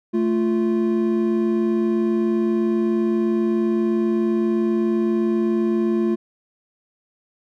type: tone pair together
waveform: triangle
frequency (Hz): 220 / 347.7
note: A3 / F4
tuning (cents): 0 / -8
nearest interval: minor sixth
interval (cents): 792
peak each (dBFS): -18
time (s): 0.13-6.16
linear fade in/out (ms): 20
effects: none